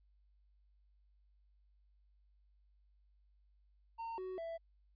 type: tone with pitch steps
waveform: triangle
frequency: 914 / 372.9 / 663 Hz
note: A#5 / F#4 / E5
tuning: -34 / +14 / +10 cents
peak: -39 dBFS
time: 3.98-4.58 s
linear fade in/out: 20 ms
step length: 200 ms
effects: added 50 Hz sine -67 dBFS peak until 4.95 s + resampled to 11025 Hz